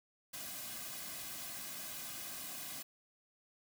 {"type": "noise with comb filter", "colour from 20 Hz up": "white", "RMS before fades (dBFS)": -45, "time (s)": [0.33, 2.83], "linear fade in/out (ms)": 10, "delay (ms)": 2.2, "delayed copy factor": -0.75, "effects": []}